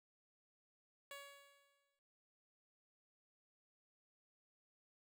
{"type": "tone with exponential decay", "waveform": "10% pulse", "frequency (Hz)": 562, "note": "C#5", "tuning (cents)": 24, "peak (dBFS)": -40, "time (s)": [1.11, 1.99], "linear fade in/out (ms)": 1, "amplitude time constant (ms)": 190, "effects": ["noise-tail reverb RT60 1.0 s tail -26 dB re dry"]}